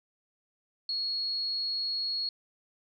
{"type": "tone", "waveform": "sine", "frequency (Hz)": 4324, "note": "C#8", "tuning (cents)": -44, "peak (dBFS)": -29, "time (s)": [0.89, 2.29], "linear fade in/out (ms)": 2, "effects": []}